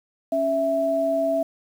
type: tone pair together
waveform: sine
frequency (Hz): 277.2 / 659.3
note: C#4 / E5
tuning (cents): 0 / 0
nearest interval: octave + minor third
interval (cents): 1500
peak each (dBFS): -27 / -20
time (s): 0.32-1.43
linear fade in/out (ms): 5
effects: 8-bit